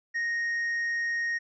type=tone; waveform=triangle; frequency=1864.7 Hz; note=A#6; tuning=in tune; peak=-25 dBFS; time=0.14-1.39 s; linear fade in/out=20 ms; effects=resampled to 16000 Hz